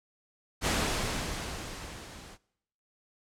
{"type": "noise with level ramp", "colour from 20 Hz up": "pink", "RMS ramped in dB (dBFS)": [-26, -49], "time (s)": [0.61, 2.38], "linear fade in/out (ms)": 50, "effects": ["noise-tail reverb RT60 0.8 s tail -23 dB re dry", "low-pass 9000 Hz 12 dB/octave"]}